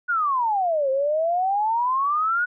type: exponential two-way sweep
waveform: sine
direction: down then up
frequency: 1480 to 523.3 to 1480 Hz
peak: -19 dBFS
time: 0.08-2.46 s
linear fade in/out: 20 ms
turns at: 0.9 s
effects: none